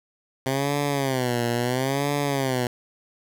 10% pulse tone with vibrato, 130.81 Hz, C3, in tune, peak -14 dBFS, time 0.46-2.67 s, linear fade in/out 2 ms, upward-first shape sine, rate 0.74 Hz, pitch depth 170 cents each way, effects none

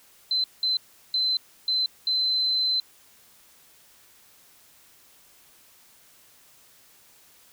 sine tone bursts at uneven times, 4062 Hz, B7, 48 cents sharp, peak -21 dBFS, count 5, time 0.31-0.44 / 0.63-0.77 / 1.14-1.37 / 1.68-1.86 / 2.07-2.8 s, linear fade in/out 2 ms, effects white hiss -56 dBFS RMS until 7.52 s

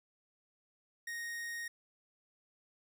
45% pulse tone, 1864.7 Hz, A#6, in tune, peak -39 dBFS, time 1.07-1.68 s, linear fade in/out 5 ms, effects none

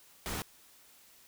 pink noise, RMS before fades -37 dBFS, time 0.26-0.42 s, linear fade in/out 0 ms, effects white hiss -60 dBFS RMS until 1.27 s

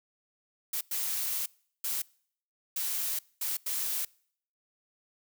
blue noise bursts at uneven times, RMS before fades -32 dBFS, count 6, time 0.73-0.81 / 0.91-1.46 / 1.84-2.02 / 2.76-3.19 / 3.41-3.57 / 3.66-4.05 s, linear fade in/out 5 ms, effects noise-tail reverb RT60 0.6 s tail -25 dB re dry

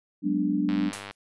sine chord, G# half-diminished seventh, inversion third, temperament equal with one note detuned, 186.5 / 207.7 / 246.9 / 293.7 Hz, F#3 / G#3 / B3 / D4, +14 / 0 / 0 / 0 cents, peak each -29 / -30 / -31 / -25 dBFS, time 0.22-0.92 s, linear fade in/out 50 ms
click train, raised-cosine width 0.3 ms, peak -21 dBFS, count 43, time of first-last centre 0.69-1.11 s, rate 100 Hz
white noise with exponential decay, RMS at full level -33 dBFS, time 0.93-1.15 s, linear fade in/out 0 ms, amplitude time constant 46 ms
effects resampled to 24000 Hz

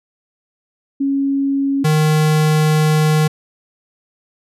sine / square tone pair in turn, 275.9 / 154.31 Hz, C#4 / D#3, -8 / -14 cents, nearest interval minor seventh, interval 1006 cents, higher first, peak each -14 / -12 dBFS, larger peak second, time 1-1.84 / 1.84-3.28 s, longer second, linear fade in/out 10 ms, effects resampled to 32000 Hz

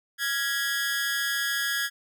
sawtooth tone with amplitude modulation, 1661.2 Hz, G#6, in tune, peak -18 dBFS, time 0.18-1.9 s, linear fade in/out 50 ms, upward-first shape sine, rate 266 Hz, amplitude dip 85%, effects none

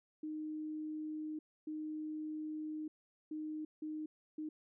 sine tone bursts at uneven times, 308.5 Hz, D#4, 15 cents flat, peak -39 dBFS, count 5, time 0.23-1.39 / 1.67-2.88 / 3.31-3.65 / 3.82-4.06 / 4.38-4.49 s, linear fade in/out 5 ms, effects none

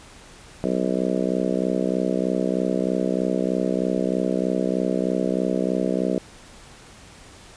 harmonic tone, 63.2 Hz, B1, 41 cents sharp, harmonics 3 / 4 / 5 / 6 / 7 / 8 / 9 / 10, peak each -26 / -27 / -28 / -29 / -29 / -30 / -31 / -31 dBFS, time 0.64-6.18 s, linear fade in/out 0 ms, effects pink hiss -46 dBFS RMS until 7.56 s + resampled to 22050 Hz

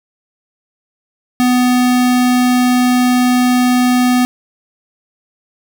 square tone, 249 Hz, B3, 14 cents sharp, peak -10 dBFS, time 1.4-4.25 s, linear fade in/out 0 ms, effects none

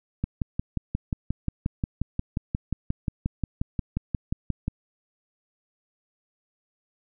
click train, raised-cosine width 5 ms, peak -13 dBFS, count 26, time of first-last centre 0.24-4.68 s, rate 5.63 Hz, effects none

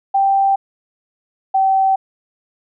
sine tone pair in turn, 784 / 770.5 Hz, G5 / G5, 0 / -30 cents, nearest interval unison, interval 30 cents, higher first, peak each -11 dBFS, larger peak neither, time 0.14-0.56 / 1.54-1.96 s, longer neither, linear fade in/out 10 ms, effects none

